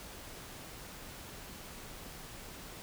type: silence
effects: pink hiss -48 dBFS RMS until 2.82 s